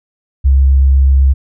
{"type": "tone with vibrato", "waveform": "sine", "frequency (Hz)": 67.5, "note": "C#2", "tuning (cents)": -45, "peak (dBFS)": -5, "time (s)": [0.44, 1.34], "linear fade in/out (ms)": 20, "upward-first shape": "triangle", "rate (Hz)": 8, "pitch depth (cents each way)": 10, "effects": []}